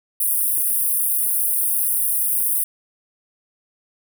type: high-pass noise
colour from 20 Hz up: pink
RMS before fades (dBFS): -20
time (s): 0.2-2.64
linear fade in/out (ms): 5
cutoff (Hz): 9200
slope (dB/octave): 96
effects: none